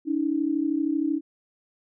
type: tone pair together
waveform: sine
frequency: 285.9 / 318.8 Hz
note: D4 / D#4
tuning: -46 / +42 cents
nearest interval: major second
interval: 188 cents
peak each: -25 dBFS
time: 0.05-1.21 s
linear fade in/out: 50 ms
effects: none